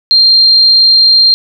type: tone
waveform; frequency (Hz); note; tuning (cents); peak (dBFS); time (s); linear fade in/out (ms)
sine; 4186; C8; 0; -3; 0.11-1.34; 0
effects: none